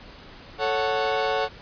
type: chord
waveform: 30% pulse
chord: F# minor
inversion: first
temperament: equal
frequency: 440 / 554.4 / 740 Hz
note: A4 / C#5 / F#5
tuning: 0 / 0 / 0 cents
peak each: -24 dBFS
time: 0.58-1.49 s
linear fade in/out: 50 ms
effects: pink hiss -45 dBFS RMS until 1.61 s + resampled to 11025 Hz